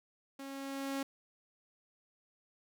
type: tone with level ramp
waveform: sawtooth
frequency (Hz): 273.5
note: C#4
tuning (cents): -23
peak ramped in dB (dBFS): -40 to -30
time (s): 0.39-1.03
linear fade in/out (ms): 5
effects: none